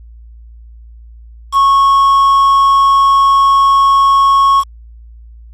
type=tone with quantisation; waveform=triangle; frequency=1100 Hz; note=C#6; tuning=14 cents flat; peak=-4 dBFS; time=1.52-4.64 s; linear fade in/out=50 ms; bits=4; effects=added 57 Hz sine -33 dBFS peak until 5.53 s + low-pass 9000 Hz 12 dB/octave